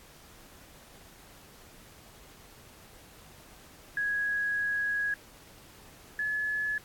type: tone pair in turn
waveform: sine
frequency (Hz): 1661.2 / 1708.9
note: G#6 / G#6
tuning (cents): 0 / +49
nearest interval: unison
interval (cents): 49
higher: second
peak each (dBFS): -27 / -28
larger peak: first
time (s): 3.97-5.14 / 6.19-6.78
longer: first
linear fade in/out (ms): 2
effects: pink hiss -54 dBFS RMS until 6.84 s + AAC 64 kbps